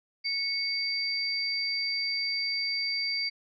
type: tone pair together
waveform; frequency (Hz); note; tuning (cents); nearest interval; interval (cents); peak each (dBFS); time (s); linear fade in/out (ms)
sine; 2207 / 4676; C#7 / D8; -8 / -8; octave + minor second; 1300; -32 / -29; 0.24-3.3; 20
effects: none